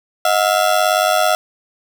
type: ring-modulated tone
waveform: 30% pulse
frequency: 677 Hz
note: E5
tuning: 46 cents sharp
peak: -7 dBFS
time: 0.25-1.35 s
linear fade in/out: 0 ms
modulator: 49 Hz
effects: none